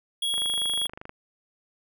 square tone, 3322 Hz, G#7, in tune, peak -25 dBFS, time 0.22-0.87 s, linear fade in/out 5 ms
click train, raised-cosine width 0.5 ms, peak -24 dBFS, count 20, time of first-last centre 0.34-1.094 s, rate 25.2 Hz
effects none

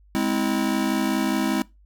square chord, Ab augmented, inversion none, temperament just, 207.7 / 259.6 / 324.5 Hz, Ab3 / C4 / E4, 0 / -13 / -27 cents, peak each -26 dBFS, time 0.15-1.62 s, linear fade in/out 0 ms, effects noise-tail reverb RT60 0.2 s tail -20 dB re dry + added 50 Hz sine -51 dBFS peak until 1.85 s

